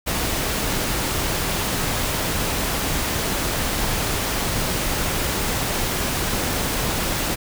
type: noise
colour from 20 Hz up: pink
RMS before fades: -23 dBFS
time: 0.06-7.36 s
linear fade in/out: 20 ms
effects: none